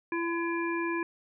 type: harmonic tone with a mistuned harmonic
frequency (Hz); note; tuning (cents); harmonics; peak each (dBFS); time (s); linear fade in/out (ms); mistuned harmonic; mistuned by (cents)
337.5; E4; +41; 1 / 3 / 5 / 7; -30 / -35 / -37 / -38; 0.12-1.03; 2; 7; +16
effects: none